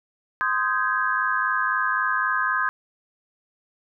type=chord; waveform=sine; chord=Ab major seventh; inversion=first; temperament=just; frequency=1038.3 / 1245.9 / 1557.4 / 1661.2 Hz; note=C6 / Eb6 / G6 / Ab6; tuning=-14 / +2 / -12 / 0 cents; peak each=-26 dBFS; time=0.41-2.69 s; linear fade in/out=0 ms; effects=none